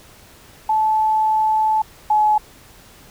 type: tone pair in turn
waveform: sine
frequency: 869 / 850.6 Hz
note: A5 / G#5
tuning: -22 / +41 cents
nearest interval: unison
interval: 37 cents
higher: first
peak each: -14 / -12 dBFS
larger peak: second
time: 0.69-1.82 / 2.1-2.38 s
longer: first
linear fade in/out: 5 ms
effects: pink hiss -46 dBFS RMS until 3.1 s